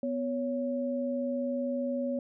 sine tone pair together, 248.6 / 558.1 Hz, B3 / C#5, +12 / +12 cents, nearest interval octave + major second, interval 1400 cents, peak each -31 / -32 dBFS, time 0.03-2.19 s, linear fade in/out 2 ms, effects none

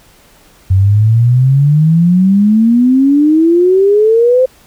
sine exponential sweep, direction up, 92.6 to 523.3 Hz, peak -5 dBFS, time 0.7-4.46 s, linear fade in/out 10 ms, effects pink hiss -45 dBFS RMS until 4.66 s

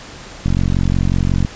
click train, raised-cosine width 5 ms, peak -4 dBFS, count 46, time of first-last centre 0.46-1.449 s, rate 45.5 Hz, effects pink hiss -35 dBFS RMS until 1.55 s + resampled to 16000 Hz

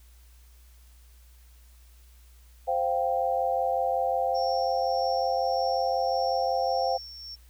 sine chord, C suspended fourth, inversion none, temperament equal, 523.3 / 698.5 / 784 Hz, C5 / F5 / G5, 0 / 0 / 0 cents, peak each -28 dBFS, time 2.67-6.98 s, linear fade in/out 20 ms
sine tone with tremolo, 5460 Hz, F8, 40 cents flat, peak -36 dBFS, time 4.34-7.36 s, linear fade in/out 20 ms, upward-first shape sine, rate 1.7 Hz, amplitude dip 45%
effects added 60 Hz sine -51 dBFS peak until 7.49 s + white hiss -62 dBFS RMS until 7.49 s

